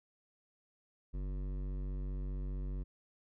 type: tone with hard clipping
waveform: sine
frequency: 47.63 Hz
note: G1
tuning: 49 cents flat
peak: -38 dBFS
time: 1.13-2.84 s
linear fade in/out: 20 ms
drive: 14 dB
effects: none